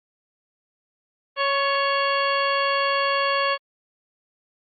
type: harmonic tone with a mistuned harmonic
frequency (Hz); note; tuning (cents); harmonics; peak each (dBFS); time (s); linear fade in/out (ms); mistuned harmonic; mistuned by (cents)
554.4; C#5; 0; 1 / 2 / 3 / 4 / 5 / 6 / 8; -25 / -23 / -28 / -32 / -29 / -32 / -33; 1.36-3.58; 50; 3; +34
effects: Opus 32 kbps